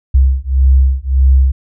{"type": "beating tone pair", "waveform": "sine", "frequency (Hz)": [65.41, 67.11], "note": ["C2", "C2"], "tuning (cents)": [0, 45], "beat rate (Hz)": 1.7, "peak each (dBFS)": -10, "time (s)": [0.14, 1.52], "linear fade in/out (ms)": 10, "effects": []}